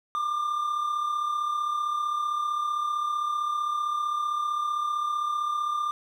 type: tone pair together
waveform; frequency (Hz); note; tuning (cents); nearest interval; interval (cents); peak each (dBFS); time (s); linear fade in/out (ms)
triangle; 1164.5 / 1200; D6 / D6; -15 / +37; minor second; 52; -33 / -24; 0.15-5.91; 0
effects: none